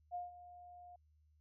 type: tone with ADSR envelope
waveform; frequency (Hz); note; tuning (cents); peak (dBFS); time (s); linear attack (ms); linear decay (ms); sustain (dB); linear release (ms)
sine; 710; F5; +28; -38; 0.11-0.96; 38; 160; -15; 5
effects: added 76 Hz sine -68 dBFS peak until 1.4 s